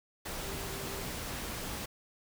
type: tone in noise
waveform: sine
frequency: 392 Hz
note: G4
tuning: in tune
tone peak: -46 dBFS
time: 0.42-1.04 s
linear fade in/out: 10 ms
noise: pink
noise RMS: -39 dBFS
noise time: 0.25-1.86 s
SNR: -10 dB
effects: none